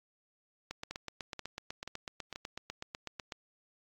two click trains, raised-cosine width 0.2 ms, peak -23 / -22 dBFS, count 4 / 22, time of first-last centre 0.91-2.359 / 0.71-3.322 s, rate 2.07 / 8.04 Hz, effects AAC 64 kbps

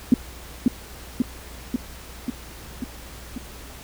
sine tone with echo, 246.3 Hz, B3, 5 cents flat, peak -9 dBFS, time 0.12-0.14 s, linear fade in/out 2 ms, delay 540 ms, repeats 6, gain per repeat -3 dB, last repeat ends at 3.38 s, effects added 60 Hz sine -42 dBFS peak until 3.83 s + pink hiss -42 dBFS RMS until 3.83 s

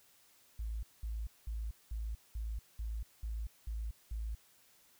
sine tone bursts, 55 Hz, A1, in tune, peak -36 dBFS, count 9, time 0.59-4.35 s, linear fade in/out 5 ms, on 240 ms, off 200 ms, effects white hiss -66 dBFS RMS until 4.99 s

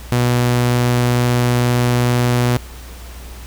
sawtooth tone, 122.2 Hz, B2, 18 cents flat, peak -9 dBFS, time 0.12-2.57 s, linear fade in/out 0 ms, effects added 60 Hz sine -32 dBFS peak until 3.46 s + pink hiss -39 dBFS RMS until 3.46 s

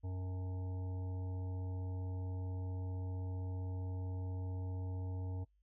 harmonic tone with a mistuned harmonic, 92.5 Hz, F#2, in tune, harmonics 1 / 3 / 5 / 7 / 9 / 10, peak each -38 / -51 / -54 / -60 / -61 / -63 dBFS, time 0.03-5.45 s, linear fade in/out 20 ms, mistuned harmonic 10, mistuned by -32 cents, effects noise-tail reverb RT60 0.1 s tail -22 dB re dry + added 50 Hz sine -70 dBFS peak until 5.62 s

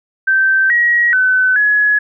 sine tone with pitch steps, 1554 / 1902 / 1513 / 1687 Hz, G6 / A#6 / F#6 / G#6, -16 / +34 / +38 / +27 cents, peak -9 dBFS, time 0.27-1.99 s, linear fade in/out 10 ms, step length 430 ms, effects none

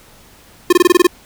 square tone bursts, 354.8 Hz, F4, 27 cents sharp, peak -6 dBFS, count 8, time 0.7-1.07 s, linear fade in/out 5 ms, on 27 ms, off 22 ms, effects pink hiss -45 dBFS RMS until 1.25 s

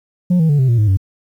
sine tone with pitch steps, 178.8 / 161.14 / 145.23 / 130.89 / 117.96 / 106.32 / 95.82 Hz, F3 / E3 / D3 / C3 / A#2 / G#2 / G2, +41 / -39 / -19 / +1 / +21 / +41 / -39 cents, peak -7 dBFS, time 0.3-0.972 s, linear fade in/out 10 ms, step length 96 ms, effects tanh soft clip ceiling -9 dBFS + 8-bit

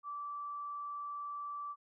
sine tone, 1162 Hz, D6, 19 cents flat, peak -39 dBFS, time 0.03-1.76 s, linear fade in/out 50 ms, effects none

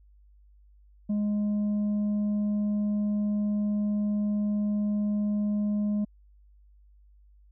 triangle tone with tanh clipping, 207.7 Hz, G#3, in tune, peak -25 dBFS, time 1.09-6.05 s, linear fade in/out 10 ms, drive 8 dB, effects added 50 Hz sine -54 dBFS peak until 7.51 s

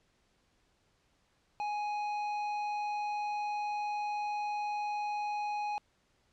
sine tone with tanh clipping, 833 Hz, G#5, 5 cents sharp, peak -34 dBFS, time 1.6-5.78 s, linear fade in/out 0 ms, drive 10 dB, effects pink hiss -72 dBFS RMS until 6.32 s + low-pass 7000 Hz 12 dB/octave

